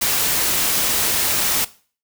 white noise, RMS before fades -19 dBFS, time 0.01-1.65 s, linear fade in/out 10 ms, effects noise-tail reverb RT60 0.4 s tail -18 dB re dry

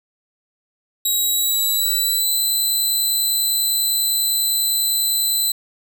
10% pulse tone with pitch glide, 3839 to 4025 Hz, B7 to B7, -50 to +32 cents, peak -10 dBFS, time 1.05-5.52 s, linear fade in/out 5 ms, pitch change +82 cents, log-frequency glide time 1.16-2.4 s, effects none

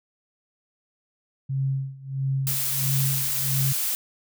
sine tone with tremolo, 135.1 Hz, C#3, 44 cents flat, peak -21 dBFS, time 1.49-3.73 s, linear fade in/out 10 ms, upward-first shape sine, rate 1.5 Hz, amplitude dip 90%
blue noise, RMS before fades -26 dBFS, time 2.47-3.95 s, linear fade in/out 0 ms
effects none

